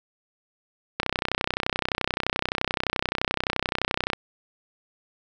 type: click train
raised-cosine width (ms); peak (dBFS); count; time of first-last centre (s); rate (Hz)
0.3; -7; 100; 1-4.133; 31.6
effects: none